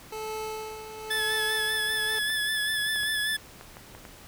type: tone with tremolo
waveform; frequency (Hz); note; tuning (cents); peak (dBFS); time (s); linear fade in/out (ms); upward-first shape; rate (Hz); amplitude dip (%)
25% pulse; 435; A4; -20; -28; 0.12-2.19; 5; sine; 0.98; 60
type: tone with vibrato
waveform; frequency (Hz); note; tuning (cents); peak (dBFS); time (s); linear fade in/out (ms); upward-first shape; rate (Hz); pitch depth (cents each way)
25% pulse; 1722; A6; -38; -22; 1.1-3.37; 10; sine; 5.1; 32
type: clicks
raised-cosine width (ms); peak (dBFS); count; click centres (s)
0.5; -28; 7; 2.301 / 2.96 / 3.033 / 3.611 / 3.769 / 3.95 / 4.052
effects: pink hiss -49 dBFS RMS until 4.27 s